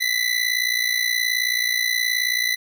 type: ring-modulated tone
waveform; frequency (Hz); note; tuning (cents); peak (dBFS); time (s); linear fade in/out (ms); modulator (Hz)
25% pulse; 1996; B6; +18; -13; 0-2.56; 20; 29.4
effects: none